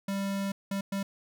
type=tone bursts at uneven times; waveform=square; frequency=197 Hz; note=G3; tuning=9 cents sharp; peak=-30 dBFS; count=3; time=0.08-0.52 / 0.71-0.81 / 0.92-1.03 s; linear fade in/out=5 ms; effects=none